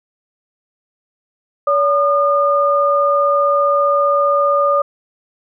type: tone pair together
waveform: sine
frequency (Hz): 570 / 1214.8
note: C#5 / D#6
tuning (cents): +48 / -42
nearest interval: octave + minor second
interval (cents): 1310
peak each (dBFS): -14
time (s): 1.67-4.82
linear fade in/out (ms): 5
effects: none